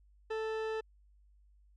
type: tone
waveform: 40% pulse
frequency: 440 Hz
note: A4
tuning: in tune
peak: -33 dBFS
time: 0.3-0.81 s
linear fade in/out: 10 ms
effects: added 50 Hz sine -61 dBFS peak until 1.76 s + low-pass 3000 Hz 12 dB/octave